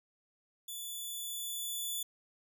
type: tone with level ramp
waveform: 10% pulse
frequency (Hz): 3467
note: A7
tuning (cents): -26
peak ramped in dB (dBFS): -33 to -27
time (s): 0.68-2.03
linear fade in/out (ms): 5
effects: none